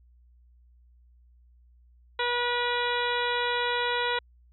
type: harmonic tone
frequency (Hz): 484.3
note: B4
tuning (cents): -34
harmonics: 1 / 2 / 3 / 4 / 5 / 6 / 7 / 8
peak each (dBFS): -31 / -30 / -32 / -34 / -37 / -40 / -35 / -36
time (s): 2.19-4.19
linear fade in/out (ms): 5
effects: added 60 Hz sine -55 dBFS peak until 4.52 s